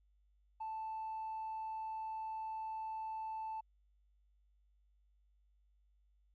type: tone with tanh clipping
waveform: triangle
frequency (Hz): 880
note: A5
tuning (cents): 0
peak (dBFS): -40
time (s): 0.6-3.61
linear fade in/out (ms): 10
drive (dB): 5
effects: added 50 Hz sine -69 dBFS peak until 6.34 s